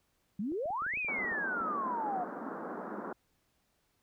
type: exponential two-way sweep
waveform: sine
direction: up then down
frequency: 185 to 2587 to 704 Hz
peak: -32 dBFS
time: 0.39-2.24 s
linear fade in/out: 5 ms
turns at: 0.98 s
type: clicks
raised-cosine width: 2 ms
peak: -38 dBFS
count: 12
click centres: 0.52 / 0.657 / 0.705 / 0.821 / 0.865 / 0.938 / 0.973 / 1.047 / 1.189 / 1.245 / 1.317 / 1.607 s
type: band-pass noise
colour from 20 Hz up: pink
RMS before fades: -41 dBFS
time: 1.08-3.13 s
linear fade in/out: 5 ms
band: 190 to 1500 Hz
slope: 48 dB/octave
effects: pink hiss -75 dBFS RMS until 4.02 s